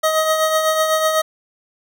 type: tone with tremolo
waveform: 25% pulse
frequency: 630 Hz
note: D#5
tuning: 21 cents sharp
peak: -9 dBFS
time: 0.03-1.22 s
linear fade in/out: 10 ms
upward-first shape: triangle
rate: 8 Hz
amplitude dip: 50%
effects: none